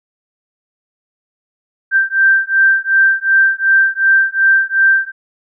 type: beating tone pair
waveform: sine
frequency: 1568 / 1570.7 Hz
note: G6 / G6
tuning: 0 / +3 cents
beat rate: 2.7 Hz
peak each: -12 dBFS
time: 1.91-5.12 s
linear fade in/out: 50 ms
effects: none